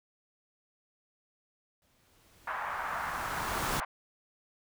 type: noise with exponential growth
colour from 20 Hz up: pink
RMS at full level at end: -32 dBFS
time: 1.82-3.8 s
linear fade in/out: 1 ms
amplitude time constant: 430 ms
type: band-pass noise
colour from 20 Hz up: white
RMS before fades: -36 dBFS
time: 2.47-3.85 s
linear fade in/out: 5 ms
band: 770 to 1500 Hz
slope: 24 dB/octave
effects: none